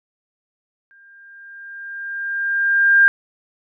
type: tone with exponential growth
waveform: sine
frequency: 1600 Hz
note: G6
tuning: 35 cents sharp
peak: -7 dBFS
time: 0.91-3.08 s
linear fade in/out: 0 ms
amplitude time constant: 470 ms
effects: none